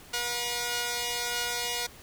5% pulse tone pair together, 481.2 / 721 Hz, B4 / F#5, -45 / -45 cents, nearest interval perfect fifth, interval 700 cents, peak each -20 / -21 dBFS, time 0.13-1.87 s, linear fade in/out 10 ms, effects pink hiss -50 dBFS RMS until 2.02 s

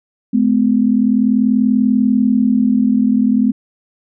sine tone pair together, 213.6 / 254 Hz, G#3 / B3, +49 / +49 cents, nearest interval minor third, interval 300 cents, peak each -13 dBFS, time 0.33-3.52 s, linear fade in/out 10 ms, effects none

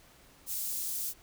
white high-pass noise, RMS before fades -35 dBFS, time 0.46-1.14 s, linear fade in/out 50 ms, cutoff 6700 Hz, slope 12 dB/octave, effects pink hiss -59 dBFS RMS until 1.22 s

